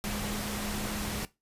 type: tone in noise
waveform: sine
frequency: 207.7 Hz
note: G#3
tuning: in tune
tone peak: -37 dBFS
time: 0.04-1.25 s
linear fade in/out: 0 ms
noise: pink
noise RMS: -35 dBFS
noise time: 0.04-1.25 s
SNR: -5 dB
effects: noise-tail reverb RT60 0.2 s tail -17 dB re dry + resampled to 32000 Hz